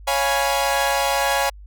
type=chord; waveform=sawtooth; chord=C# dominant seventh; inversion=none; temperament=equal with one note detuned; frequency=554.4 / 698.5 / 830.6 / 977.5 Hz; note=C#5 / E#5 / G#5 / B5; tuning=0 / 0 / 0 / -18 cents; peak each=-19 / -22 / -18 / -23 dBFS; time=0.07-1.5 s; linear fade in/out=10 ms; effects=added 50 Hz sine -38 dBFS peak until 1.66 s